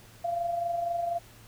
sine tone with amplitude modulation, 688 Hz, F5, 26 cents flat, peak -25 dBFS, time 0.24-1.19 s, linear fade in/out 10 ms, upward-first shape sine, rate 24.1 Hz, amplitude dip 50%, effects added 112 Hz sine -54 dBFS peak until 1.47 s + pink hiss -54 dBFS RMS until 1.47 s

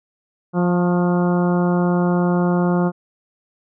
harmonic tone with a mistuned harmonic, 176.5 Hz, F3, 19 cents sharp, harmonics 1 / 2 / 3 / 4 / 5 / 6 / 7 / 8, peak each -16 / -22 / -26 / -28 / -30 / -32 / -33 / -34 dBFS, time 0.53-2.92 s, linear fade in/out 50 ms, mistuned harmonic 6, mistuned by +34 cents, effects none

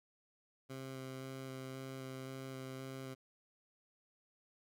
15% pulse tone with vibrato, 132.2 Hz, C3, 18 cents sharp, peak -38 dBFS, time 0.69-3.15 s, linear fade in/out 20 ms, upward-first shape square, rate 1.9 Hz, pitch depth 9 cents each way, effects none

